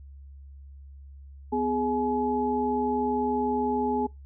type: tone cluster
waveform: sine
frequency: 250.5 / 416.8 / 848 Hz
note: B3 / G#4 / G#5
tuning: +25 / +6 / +36 cents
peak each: -28 dBFS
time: 1.52-4.07 s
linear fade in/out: 10 ms
effects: noise-tail reverb RT60 0.2 s tail -23 dB re dry + added 69 Hz sine -43 dBFS peak until 4.25 s